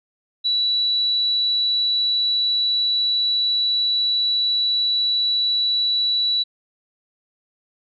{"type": "tone", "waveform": "sine", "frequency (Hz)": 3937, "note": "B7", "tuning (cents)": -6, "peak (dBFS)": -17, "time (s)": [0.44, 6.44], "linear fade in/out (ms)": 20, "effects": []}